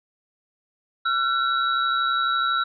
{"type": "tone cluster", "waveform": "sine", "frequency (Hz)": [1353, 1485, 3888], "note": ["E6", "F#6", "B7"], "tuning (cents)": [45, 6, -28], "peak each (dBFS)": [-21, -28, -28], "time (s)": [1.05, 2.64], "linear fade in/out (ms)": 10, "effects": []}